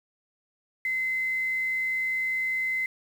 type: tone with quantisation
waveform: sine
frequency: 2055 Hz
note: C7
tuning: 32 cents flat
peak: -25 dBFS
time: 0.85-2.86 s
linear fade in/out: 2 ms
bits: 8
effects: none